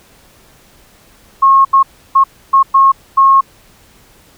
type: tone bursts at uneven times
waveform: sine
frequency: 1085 Hz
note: C#6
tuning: 37 cents flat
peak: -4 dBFS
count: 6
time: 1.42-1.65 / 1.73-1.83 / 2.15-2.24 / 2.53-2.63 / 2.74-2.92 / 3.17-3.41 s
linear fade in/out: 10 ms
effects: pink hiss -46 dBFS RMS until 4.37 s